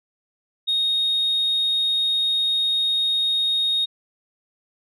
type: tone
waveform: sine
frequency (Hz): 3724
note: A#7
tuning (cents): -2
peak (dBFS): -17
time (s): 0.67-3.86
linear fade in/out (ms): 20
effects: tanh soft clip ceiling -15 dBFS